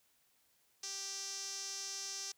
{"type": "tone with band-pass filter", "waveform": "sawtooth", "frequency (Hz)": 392, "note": "G4", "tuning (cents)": 0, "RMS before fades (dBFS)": -43, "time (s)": [0.83, 2.32], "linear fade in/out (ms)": 5, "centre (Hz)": 5800, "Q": 5.1, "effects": ["white hiss -73 dBFS RMS until 2.37 s"]}